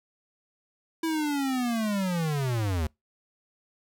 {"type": "linear sweep", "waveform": "square", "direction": "down", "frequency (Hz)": [329.6, 73.42], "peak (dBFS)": -26, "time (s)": [1.03, 2.87], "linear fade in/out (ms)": 5, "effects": ["noise-tail reverb RT60 0.2 s tail -26 dB re dry"]}